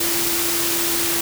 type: tone in noise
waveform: sine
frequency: 339.4 Hz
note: F4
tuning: 49 cents flat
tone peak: -27 dBFS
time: 0-1.21 s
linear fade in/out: 5 ms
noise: white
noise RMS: -21 dBFS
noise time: 0-1.21 s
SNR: -9 dB
effects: none